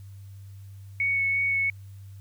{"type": "tone with vibrato", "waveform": "sine", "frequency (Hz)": 2217, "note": "C#7", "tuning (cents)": 0, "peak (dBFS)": -22, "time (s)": [1, 1.7], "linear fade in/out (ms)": 2, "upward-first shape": "sine", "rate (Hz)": 2.9, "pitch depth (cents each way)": 10, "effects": ["added 98 Hz sine -41 dBFS peak until 2.2 s", "white hiss -63 dBFS RMS until 2.2 s"]}